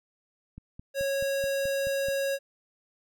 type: click train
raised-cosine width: 5 ms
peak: -30 dBFS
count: 8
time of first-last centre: 0.58-2.085 s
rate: 4.65 Hz
type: tone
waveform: square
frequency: 550 Hz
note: C#5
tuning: 14 cents flat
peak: -27 dBFS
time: 0.94-2.39 s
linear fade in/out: 50 ms
effects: none